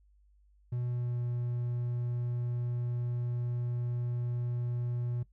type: tone with pitch glide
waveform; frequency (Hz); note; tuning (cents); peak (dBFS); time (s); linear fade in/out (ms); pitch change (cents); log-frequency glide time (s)
triangle; 122.3 to 121.1; B2 to B2; -16 to -34; -29; 0.72-5.23; 5; -18; 0.85-1.21
effects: noise-tail reverb RT60 0.1 s tail -18 dB re dry + added 50 Hz sine -61 dBFS peak until 5.32 s